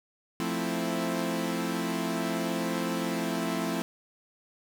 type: chord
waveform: sawtooth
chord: F major seventh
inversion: none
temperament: equal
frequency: 174.61 / 220 / 261.6 / 329.6 Hz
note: F3 / A3 / C4 / E4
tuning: 0 / 0 / 0 / 0 cents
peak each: -30 dBFS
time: 0.4-3.82 s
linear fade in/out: 0 ms
effects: none